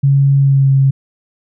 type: tone with pitch glide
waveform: sine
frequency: 138.6 to 135.75 Hz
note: C#3 to C#3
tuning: 0 to -36 cents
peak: -7 dBFS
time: 0.03-0.91 s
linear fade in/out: 10 ms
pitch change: -36 cents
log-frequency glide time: 0.38-0.7 s
effects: none